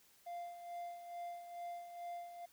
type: tone with tremolo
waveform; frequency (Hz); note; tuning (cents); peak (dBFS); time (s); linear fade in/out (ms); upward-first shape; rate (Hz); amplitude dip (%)
triangle; 696; F5; -6; -40; 0.26-2.46; 10; sine; 2.3; 60
effects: white hiss -68 dBFS RMS until 2.52 s